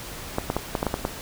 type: clicks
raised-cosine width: 1 ms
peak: -9 dBFS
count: 8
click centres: 0.384 / 0.501 / 0.566 / 0.752 / 0.829 / 0.867 / 0.941 / 1.051 s
effects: pink hiss -37 dBFS RMS until 1.21 s